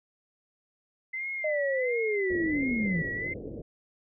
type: tone with vibrato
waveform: sine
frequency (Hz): 2039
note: C7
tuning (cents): -45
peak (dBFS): -31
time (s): 1.13-3.34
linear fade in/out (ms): 10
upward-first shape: sine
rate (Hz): 1.4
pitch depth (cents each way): 100
type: linear sweep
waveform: sine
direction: down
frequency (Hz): 622.3 to 155.56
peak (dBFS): -26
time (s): 1.44-3.02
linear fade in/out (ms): 5
type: low-pass noise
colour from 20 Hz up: white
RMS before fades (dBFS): -39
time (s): 2.3-3.62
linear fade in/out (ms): 5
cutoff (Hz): 530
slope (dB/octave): 48
effects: none